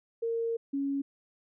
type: tone pair in turn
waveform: sine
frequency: 460 / 277.8 Hz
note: A#4 / C#4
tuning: -23 / +4 cents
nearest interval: major sixth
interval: 873 cents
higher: first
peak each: -28 dBFS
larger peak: neither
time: 0.22-0.57 / 0.73-1.02 s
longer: first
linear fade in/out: 10 ms
effects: none